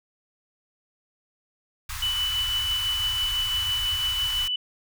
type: band-stop noise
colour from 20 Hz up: pink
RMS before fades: -34 dBFS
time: 1.89-4.48 s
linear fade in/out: 5 ms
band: 110 to 940 Hz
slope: 48 dB/octave
type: tone with tremolo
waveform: sine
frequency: 2980 Hz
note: F#7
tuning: 12 cents sharp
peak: -22 dBFS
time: 2.02-4.56 s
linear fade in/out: 5 ms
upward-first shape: triangle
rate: 6 Hz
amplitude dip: 35%
effects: none